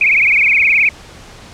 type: tone with vibrato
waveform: sine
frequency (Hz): 2333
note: D7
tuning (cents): -12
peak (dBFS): -8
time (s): 0.01-0.89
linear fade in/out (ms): 2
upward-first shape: triangle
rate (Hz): 19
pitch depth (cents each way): 190
effects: pink hiss -37 dBFS RMS until 1.53 s + low-pass 7000 Hz 12 dB/octave